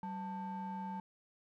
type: ring-modulated tone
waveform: triangle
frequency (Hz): 348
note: F4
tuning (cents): -6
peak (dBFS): -34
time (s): 0.03-1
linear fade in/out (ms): 2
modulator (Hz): 539
effects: none